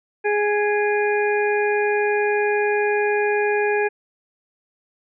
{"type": "harmonic tone with a mistuned harmonic", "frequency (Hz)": 415.6, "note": "G#4", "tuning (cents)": 1, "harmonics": [1, 2, 4, 5, 6], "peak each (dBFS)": [-19, -25, -25, -37, -28], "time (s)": [0.24, 3.89], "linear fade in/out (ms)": 20, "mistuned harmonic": 6, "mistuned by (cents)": -42, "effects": []}